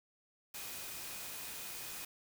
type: tone in noise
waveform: sine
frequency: 2489 Hz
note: D#7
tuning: in tune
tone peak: -56 dBFS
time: 0.54-2.05 s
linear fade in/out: 5 ms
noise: white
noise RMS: -45 dBFS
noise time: 0.54-2.05 s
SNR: -14 dB
effects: none